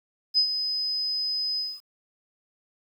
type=tone with ADSR envelope; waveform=sine; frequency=5030 Hz; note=D#8; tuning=18 cents sharp; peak=-16 dBFS; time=0.34-1.81 s; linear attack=38 ms; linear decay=85 ms; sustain=-9 dB; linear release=230 ms; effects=9-bit